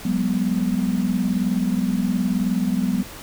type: tone cluster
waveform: sine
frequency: 183.3 / 202.3 / 245.3 Hz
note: F#3 / G#3 / B3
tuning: -16 / -45 / -12 cents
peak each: -23 dBFS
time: 0.05-3.03 s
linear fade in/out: 5 ms
effects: pink hiss -38 dBFS RMS until 3.22 s